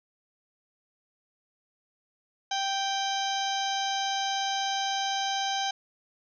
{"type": "harmonic tone with a mistuned harmonic", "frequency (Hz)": 783, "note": "G5", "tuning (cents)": -2, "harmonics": [1, 2, 3, 4, 5, 6, 7, 8], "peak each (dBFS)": [-29, -37, -42, -34, -37, -41, -45, -39], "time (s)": [2.51, 5.71], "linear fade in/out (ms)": 5, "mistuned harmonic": 6, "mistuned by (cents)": 84, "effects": []}